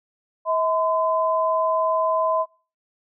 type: tone pair together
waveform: sine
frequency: 642 / 1019.1 Hz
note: E5 / C6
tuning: -46 / -46 cents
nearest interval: minor sixth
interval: 800 cents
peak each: -21 dBFS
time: 0.45-2.46 s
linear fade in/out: 50 ms
effects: noise-tail reverb RT60 0.4 s tail -25 dB re dry